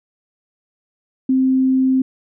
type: tone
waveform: sine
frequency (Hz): 261.6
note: C4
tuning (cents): 0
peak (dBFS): -12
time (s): 1.29-2.02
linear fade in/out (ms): 5
effects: none